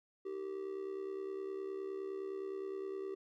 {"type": "tone with amplitude modulation", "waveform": "triangle", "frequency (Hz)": 387.4, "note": "G4", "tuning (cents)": -20, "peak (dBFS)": -34, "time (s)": [0.25, 3.15], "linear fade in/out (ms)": 10, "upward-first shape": "sine", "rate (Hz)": 69.7, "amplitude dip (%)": 70, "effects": []}